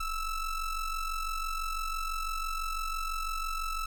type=ring-modulated tone; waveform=square; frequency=664 Hz; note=E5; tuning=12 cents sharp; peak=-29 dBFS; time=0-3.86 s; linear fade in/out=5 ms; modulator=641 Hz; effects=none